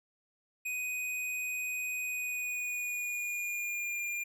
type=tone with pitch glide; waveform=square; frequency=2496 to 2404 Hz; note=D#7 to D7; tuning=+5 to +40 cents; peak=-34 dBFS; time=0.65-4.24 s; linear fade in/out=10 ms; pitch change=-65 cents; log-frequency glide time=2.04-3.97 s; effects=none